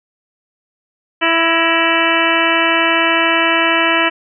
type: harmonic tone with a mistuned harmonic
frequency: 331.1 Hz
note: E4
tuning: 8 cents sharp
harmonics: 1 / 2 / 3 / 4 / 5 / 6 / 7 / 8 / 9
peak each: -20 / -20 / -20 / -20 / -20 / -20 / -20 / -20 / -20 dBFS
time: 1.21-4.1 s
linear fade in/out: 20 ms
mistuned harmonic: 6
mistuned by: -70 cents
effects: none